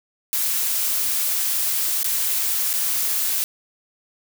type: noise with dropouts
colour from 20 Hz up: blue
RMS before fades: -22 dBFS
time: 0.33-3.44 s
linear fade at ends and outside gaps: 0 ms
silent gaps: 2.031-2.044 / 2.731-2.738 s
effects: none

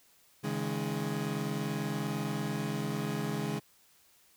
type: chord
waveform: 30% pulse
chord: C# suspended second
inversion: none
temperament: equal with one note detuned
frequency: 138.59 / 158.83 / 207.7 Hz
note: C#3 / D#3 / G#3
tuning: 0 / +36 / 0 cents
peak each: -34 / -34 / -33 dBFS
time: 0.43-3.6 s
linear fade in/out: 20 ms
effects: white hiss -64 dBFS RMS until 4.36 s

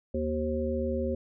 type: harmonic tone with a mistuned harmonic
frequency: 76.3 Hz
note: D#2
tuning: 33 cents flat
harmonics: 1 / 3 / 5 / 7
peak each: -33 / -32 / -34 / -32 dBFS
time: 0.14-1.15 s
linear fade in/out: 5 ms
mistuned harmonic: 3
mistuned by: +56 cents
effects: none

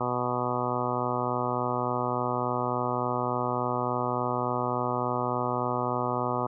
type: harmonic tone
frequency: 123.47 Hz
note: B2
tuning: in tune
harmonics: 1 / 2 / 3 / 4 / 5 / 6 / 7 / 8 / 9 / 10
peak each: -35 / -35 / -35 / -35 / -35 / -35 / -35 / -35 / -35 / -35 dBFS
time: 0-6.47 s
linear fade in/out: 10 ms
effects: none

